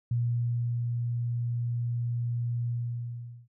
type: tone with ADSR envelope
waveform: sine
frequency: 119.3 Hz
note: A#2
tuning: 41 cents sharp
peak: -24 dBFS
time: 0.11-3.48 s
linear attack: 4 ms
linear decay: 710 ms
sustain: -3 dB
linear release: 790 ms
effects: none